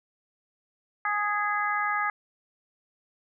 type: harmonic tone with a mistuned harmonic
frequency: 415.3 Hz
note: G#4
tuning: in tune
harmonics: 2 / 3 / 4 / 5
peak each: -31 / -28 / -30 / -33 dBFS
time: 1.05-2.1 s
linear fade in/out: 2 ms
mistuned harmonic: 5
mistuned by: -26 cents
effects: none